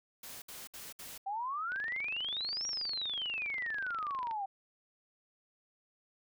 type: noise bursts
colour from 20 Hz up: white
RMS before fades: -47 dBFS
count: 4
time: 0.23-1.179 s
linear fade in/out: 5 ms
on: 190 ms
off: 63 ms
type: exponential two-way sweep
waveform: sine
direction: up then down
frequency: 764 to 5730 to 764 Hz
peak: -34 dBFS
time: 1.26-4.46 s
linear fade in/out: 10 ms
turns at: 2.67 s
type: click train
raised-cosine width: 0.3 ms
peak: -31 dBFS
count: 65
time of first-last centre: 1.72-4.311 s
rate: 24.7 Hz
effects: none